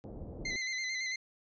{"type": "low-pass noise", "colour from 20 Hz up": "pink", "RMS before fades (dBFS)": -44, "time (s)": [0.04, 0.56], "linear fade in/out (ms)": 0, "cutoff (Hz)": 600, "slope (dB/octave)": 24}
{"type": "tone with vibrato", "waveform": "sawtooth", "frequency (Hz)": 2056, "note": "C7", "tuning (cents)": -31, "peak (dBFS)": -30, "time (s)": [0.45, 1.16], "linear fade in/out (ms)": 5, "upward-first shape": "square", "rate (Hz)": 9, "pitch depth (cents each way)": 32}
{"effects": ["resampled to 16000 Hz"]}